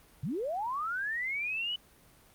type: linear sweep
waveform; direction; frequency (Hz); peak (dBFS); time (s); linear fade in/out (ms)
sine; up; 113.1 to 3000; -31; 0.23-1.76; 5
effects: pink hiss -60 dBFS RMS until 2.34 s + Opus 32 kbps